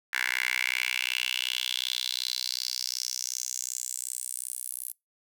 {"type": "tone with high-pass filter sweep", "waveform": "10% pulse", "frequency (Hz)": 62.7, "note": "B1", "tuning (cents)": 27, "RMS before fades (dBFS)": -32, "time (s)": [0.13, 4.92], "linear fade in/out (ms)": 5, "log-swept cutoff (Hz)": [1800, 11000], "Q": 4.6, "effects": ["noise-tail reverb RT60 0.2 s tail -26 dB re dry"]}